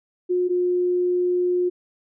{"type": "tone pair in turn", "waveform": "sine", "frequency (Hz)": [359.9, 358], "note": ["F#4", "F4"], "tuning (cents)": [-48, 43], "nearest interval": "unison", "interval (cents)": 9, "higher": "first", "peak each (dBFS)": -18, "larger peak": "neither", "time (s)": [[0.29, 0.49], [0.49, 1.7]], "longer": "second", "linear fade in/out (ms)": 20, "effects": []}